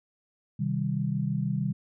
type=chord; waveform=sine; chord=C minor; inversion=none; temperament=just; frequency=130.81 / 156.98 / 196.22 Hz; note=C3 / Eb3 / G3; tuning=0 / +16 / +2 cents; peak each=-30 dBFS; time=0.59-1.73 s; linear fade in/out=10 ms; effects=none